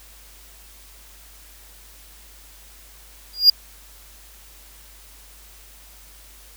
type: tone with exponential growth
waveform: triangle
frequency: 4830 Hz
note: D8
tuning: 48 cents sharp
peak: -3 dBFS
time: 3.33-3.5 s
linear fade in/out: 5 ms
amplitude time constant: 36 ms
effects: added 50 Hz sine -48 dBFS peak until 6.56 s + white hiss -48 dBFS RMS until 6.56 s